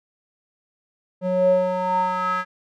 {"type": "tone with band-pass filter sweep", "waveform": "square", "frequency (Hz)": 183.2, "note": "F#3", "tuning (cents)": -17, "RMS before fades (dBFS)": -21, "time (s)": [1.21, 2.45], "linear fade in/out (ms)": 50, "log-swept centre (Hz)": [410, 1500], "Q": 5.9, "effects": []}